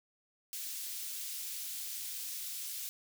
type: high-pass noise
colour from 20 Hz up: white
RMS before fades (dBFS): -41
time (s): 0.53-2.89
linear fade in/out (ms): 0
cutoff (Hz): 3300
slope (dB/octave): 12
effects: none